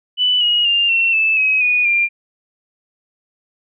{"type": "tone with pitch steps", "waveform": "sine", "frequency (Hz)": [2984, 2891, 2800, 2713, 2628, 2546, 2466, 2389], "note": ["F#7", "F#7", "F7", "E7", "E7", "D#7", "D#7", "D7"], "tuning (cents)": [14, -41, 4, 49, -6, 39, -16, 29], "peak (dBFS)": -12, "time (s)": [0.17, 2.09], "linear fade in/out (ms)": 50, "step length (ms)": 240, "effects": []}